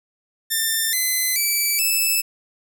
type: tone with pitch steps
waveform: 5% pulse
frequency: 1792 / 2035 / 2311 / 2624 Hz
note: A6 / C7 / D7 / E7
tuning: +31 / -49 / -28 / -9 cents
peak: -9 dBFS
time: 0.5-2.22 s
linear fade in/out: 20 ms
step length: 430 ms
effects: none